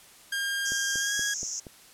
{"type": "tone with pitch glide", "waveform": "sawtooth", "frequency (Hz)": [1610, 1650.5], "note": ["G6", "G#6"], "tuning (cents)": [46, -11], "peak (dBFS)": -24, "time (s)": [0.32, 1.34], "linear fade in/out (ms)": 5, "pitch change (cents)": 43, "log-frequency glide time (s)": [0.98, 1.14]}
{"type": "band-pass noise", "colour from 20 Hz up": "white", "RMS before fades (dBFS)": -34, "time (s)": [0.65, 1.6], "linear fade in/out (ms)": 5, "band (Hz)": [5500, 7000], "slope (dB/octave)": 96}
{"type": "click train", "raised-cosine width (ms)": 2, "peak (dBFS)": -28, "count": 5, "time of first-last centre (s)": [0.72, 1.668], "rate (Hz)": 4.22}
{"effects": ["white hiss -53 dBFS RMS until 1.93 s", "low-pass 12000 Hz 12 dB/octave"]}